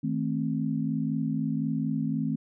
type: chord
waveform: sine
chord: A diminished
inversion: second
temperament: just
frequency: 158.4 / 220 / 264 Hz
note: Eb3 / A3 / C4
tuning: +31 / 0 / +16 cents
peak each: -30 dBFS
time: 0.03-2.36 s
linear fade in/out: 10 ms
effects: none